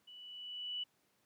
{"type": "tone with level ramp", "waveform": "sine", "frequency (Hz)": 2960, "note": "F#7", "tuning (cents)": 0, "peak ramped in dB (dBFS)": [-52, -36], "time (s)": [0.07, 0.84], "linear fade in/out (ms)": 10, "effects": ["pink hiss -75 dBFS RMS until 1.25 s", "high-pass 150 Hz 12 dB/octave"]}